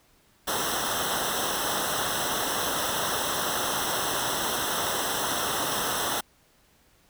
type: noise with comb filter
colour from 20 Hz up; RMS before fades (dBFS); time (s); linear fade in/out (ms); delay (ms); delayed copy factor
pink; -28; 0.47-6.21; 10; 0.43; -1
effects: pink hiss -62 dBFS RMS until 7.09 s